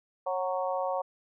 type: harmonic tone with a mistuned harmonic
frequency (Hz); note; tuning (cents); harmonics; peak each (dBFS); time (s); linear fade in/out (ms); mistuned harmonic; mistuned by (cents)
185; F#3; 0; 3 / 4 / 5 / 6; -31 / -33 / -35 / -37; 0.26-1.02; 10; 3; -22
effects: none